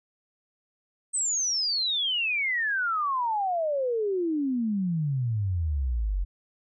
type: exponential sweep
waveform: sine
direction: down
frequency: 8372 to 43.48 Hz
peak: -24 dBFS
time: 1.13-6.25 s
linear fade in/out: 20 ms
effects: none